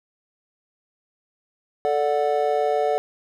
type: chord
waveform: triangle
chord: D major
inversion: second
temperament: just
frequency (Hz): 440.5 / 587.3 / 734.2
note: A4 / D5 / F#5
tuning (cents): +2 / 0 / -14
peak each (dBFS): -21 / -22 / -21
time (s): 1.85-2.98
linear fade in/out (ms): 0
effects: none